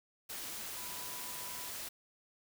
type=tone in noise; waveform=sine; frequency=987.8 Hz; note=B5; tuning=in tune; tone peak=-52 dBFS; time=0.76-1.7 s; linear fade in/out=10 ms; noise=white; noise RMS=-43 dBFS; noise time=0.29-1.89 s; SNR=-12 dB; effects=none